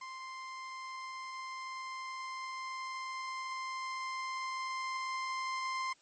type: tone with level ramp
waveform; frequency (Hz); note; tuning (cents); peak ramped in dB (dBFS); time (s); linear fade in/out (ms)
30% pulse; 1046.5; C6; 0; -40 to -31; 0.01-5.93; 5
effects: white hiss -66 dBFS RMS until 6.01 s + MP3 32 kbps